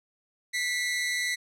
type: tone pair together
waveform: sawtooth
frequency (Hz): 1975.5 / 2136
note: B6 / C7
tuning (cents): 0 / +35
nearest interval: minor second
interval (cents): 135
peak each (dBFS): -24 / -30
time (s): 0.53-1.36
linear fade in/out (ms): 20
effects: low-pass 10000 Hz 12 dB/octave